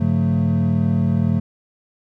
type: tone cluster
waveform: triangle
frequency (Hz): 100.1 / 140.9 / 180.2 / 221.9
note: G2 / C#3 / F#3 / A3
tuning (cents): +37 / +29 / -45 / +15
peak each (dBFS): -19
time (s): 0-1.4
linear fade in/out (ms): 10
effects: none